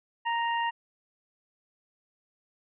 harmonic tone, 932.3 Hz, A#5, in tune, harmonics 1 / 2 / 3, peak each -27 / -33 / -37 dBFS, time 0.25-0.71 s, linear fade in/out 20 ms, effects none

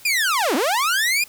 sawtooth linear two-way sweep, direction down then up, 2489 to 233 to 2489 Hz, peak -14 dBFS, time 0.05-1.24 s, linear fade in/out 5 ms, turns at 0.55 s, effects white hiss -46 dBFS RMS until 1.28 s

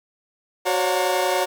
40% pulse tone cluster, 370.2 / 540 / 571 / 718 / 916 Hz, F#4 / C#5 / D5 / F5 / A#5, +1 / -45 / -49 / +48 / -31 cents, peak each -25 dBFS, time 0.65-1.46 s, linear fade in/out 20 ms, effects 9-bit

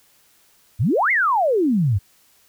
sine exponential two-way sweep, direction up then down, 89.1 to 2217 to 89.1 Hz, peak -15 dBFS, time 0.79-1.99 s, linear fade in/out 20 ms, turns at 1.11 s, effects white hiss -57 dBFS RMS until 2.48 s

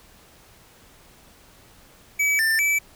square tone with pitch steps, 2286 / 1786 / 2308 Hz, D7 / A6 / D7, -47 / +25 / -31 cents, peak -19 dBFS, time 2.19-2.79 s, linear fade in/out 10 ms, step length 200 ms, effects pink hiss -52 dBFS RMS until 2.95 s

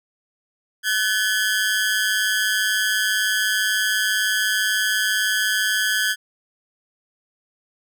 sawtooth ring-modulated tone, 1616 Hz, G#6, 48 cents flat, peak -12 dBFS, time 0.83-6.16 s, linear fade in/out 50 ms, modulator 103 Hz, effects none

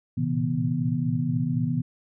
sine tone cluster, 114.7 / 118.9 / 133.2 / 162.4 / 243.8 Hz, A#2 / A#2 / C3 / E3 / B3, -28 / +35 / +31 / -26 / -22 cents, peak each -33 / -32 / -28 / -27 / -28 dBFS, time 0.17-1.82 s, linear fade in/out 10 ms, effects none

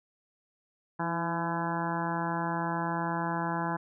harmonic tone with a mistuned harmonic, 168.7 Hz, E3, 40 cents sharp, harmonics 1 / 2 / 3 / 4 / 5 / 6 / 7 / 8 / 9 / 10, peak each -34 / -37 / -44 / -39 / -35 / -35 / -47 / -42 / -41 / -42 dBFS, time 0.99-3.77 s, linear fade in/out 10 ms, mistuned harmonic 2, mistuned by -39 cents, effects none

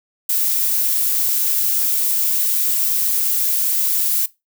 violet noise, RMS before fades -18 dBFS, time 0.29-4.26 s, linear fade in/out 5 ms, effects noise-tail reverb RT60 0.2 s tail -19 dB re dry

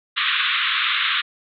white band-pass noise, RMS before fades -21 dBFS, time 0.16-1.22 s, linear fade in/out 20 ms, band 1100 to 3800 Hz, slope 96 dB/octave, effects none

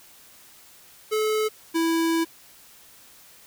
square tone pair in turn, 431.6 / 329.3 Hz, A4 / E4, -33 / -2 cents, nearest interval perfect fourth, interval 469 cents, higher first, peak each -22 / -21 dBFS, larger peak second, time 1.11-1.49 / 1.74-2.25 s, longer second, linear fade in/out 20 ms, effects white hiss -51 dBFS RMS until 3.46 s

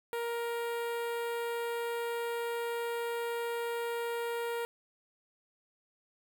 sawtooth tone with notch filter, 469.2 Hz, A#4, 11 cents sharp, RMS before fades -35 dBFS, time 0.13-4.65 s, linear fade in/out 0 ms, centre 5700 Hz, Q 0.73, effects none

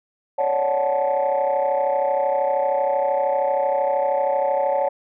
sine chord, D major seventh, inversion third, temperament equal with one note detuned, 554.4 / 587.3 / 740 / 872.4 Hz, C#5 / D5 / F#5 / A5, 0 / 0 / 0 / -15 cents, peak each -20 / -24 / -24 / -23 dBFS, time 0.38-4.89 s, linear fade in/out 10 ms, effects tanh soft clip ceiling -12 dBFS

